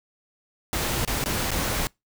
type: noise with dropouts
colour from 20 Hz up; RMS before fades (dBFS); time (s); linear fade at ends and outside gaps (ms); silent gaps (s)
pink; -26; 0.73-1.87; 0; 1.049-1.076 / 1.24-1.259 / 1.507-1.516
effects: noise-tail reverb RT60 0.2 s tail -26 dB re dry